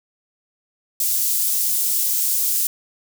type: high-pass noise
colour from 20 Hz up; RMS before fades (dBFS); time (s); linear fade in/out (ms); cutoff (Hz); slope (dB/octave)
white; -20; 1-2.67; 2; 7100; 12
effects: none